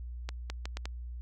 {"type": "accelerating click train", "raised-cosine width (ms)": 0.2, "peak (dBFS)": -20, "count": 5, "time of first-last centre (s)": [0.29, 0.855], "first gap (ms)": 210, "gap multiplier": 0.74, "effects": ["added 60 Hz sine -38 dBFS peak until 1.21 s"]}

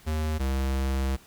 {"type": "tone pair in turn", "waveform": "square", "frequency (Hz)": [77.78, 66.68], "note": ["D#2", "C2"], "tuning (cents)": [0, 33], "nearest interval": "minor third", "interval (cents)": 267, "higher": "first", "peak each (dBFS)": [-26, -25], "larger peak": "second", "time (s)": [[0.06, 0.39], [0.39, 1.17]], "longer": "second", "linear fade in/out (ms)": 20, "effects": ["pink hiss -54 dBFS RMS until 1.26 s"]}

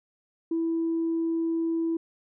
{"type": "tone", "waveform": "sine", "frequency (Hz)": 329.6, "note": "E4", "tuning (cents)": 0, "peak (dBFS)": -23, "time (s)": [0.51, 1.97], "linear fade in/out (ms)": 5, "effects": ["tanh soft clip ceiling -20 dBFS"]}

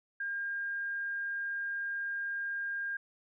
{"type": "tone", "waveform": "sine", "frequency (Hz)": 1609, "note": "G6", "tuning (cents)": 45, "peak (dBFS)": -33, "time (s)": [0.2, 2.97], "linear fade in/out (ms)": 5, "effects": []}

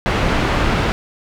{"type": "low-pass noise", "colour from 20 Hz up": "pink", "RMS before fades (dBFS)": -17, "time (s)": [0.06, 0.92], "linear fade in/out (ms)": 0, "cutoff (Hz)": 2700, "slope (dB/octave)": 12, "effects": []}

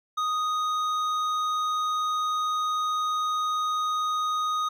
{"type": "tone with hard clipping", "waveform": "triangle", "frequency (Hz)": 1244.5, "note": "D#6", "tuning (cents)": 0, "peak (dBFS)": -26, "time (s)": [0.17, 4.69], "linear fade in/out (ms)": 10, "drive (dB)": 12, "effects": []}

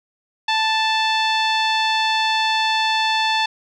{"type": "tone with low-pass filter", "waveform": "sawtooth", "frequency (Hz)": 880, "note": "A5", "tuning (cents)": 0, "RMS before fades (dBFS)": -19, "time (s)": [0.48, 3.46], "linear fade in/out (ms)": 5, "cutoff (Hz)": 3900, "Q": 2.8, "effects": []}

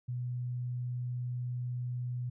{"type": "tone", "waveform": "sine", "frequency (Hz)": 123.47, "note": "B2", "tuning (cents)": 0, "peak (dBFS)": -33, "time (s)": [0.08, 2.3], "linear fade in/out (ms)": 10, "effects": []}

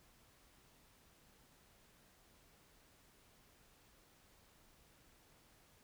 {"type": "silence", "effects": ["pink hiss -68 dBFS RMS until 5.83 s"]}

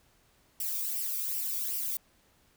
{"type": "noise with flanger", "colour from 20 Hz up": "violet", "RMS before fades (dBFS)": -33, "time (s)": [0.6, 1.97], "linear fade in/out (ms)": 2, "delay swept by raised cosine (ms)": [0.37, 0.88], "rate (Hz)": 2.6, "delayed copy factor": 0.6, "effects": ["pink hiss -66 dBFS RMS until 2.56 s"]}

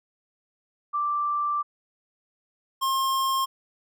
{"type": "tone pair in turn", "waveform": ["sine", "square"], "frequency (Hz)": [1174.7, 1068], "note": ["D6", "C6"], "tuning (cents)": [0, 35], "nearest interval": "major second", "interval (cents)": 165, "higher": "first", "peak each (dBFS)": -23, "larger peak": "neither", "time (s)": [[0.93, 1.63], [2.81, 3.46]], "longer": "first", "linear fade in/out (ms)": 20, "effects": []}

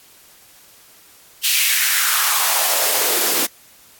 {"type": "noise with high-pass filter sweep", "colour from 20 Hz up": "white", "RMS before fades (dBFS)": -17, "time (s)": [1.43, 3.47], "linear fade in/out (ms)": 20, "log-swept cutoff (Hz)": [2900, 270], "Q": 2.5, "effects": ["white hiss -48 dBFS RMS until 3.99 s", "AAC 64 kbps"]}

